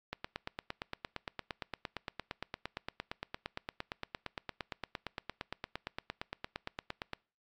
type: click train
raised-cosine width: 0.3 ms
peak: -21 dBFS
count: 62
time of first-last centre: 0.13-7.133 s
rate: 8.71 Hz
effects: noise-tail reverb RT60 0.4 s tail -25 dB re dry + AAC 64 kbps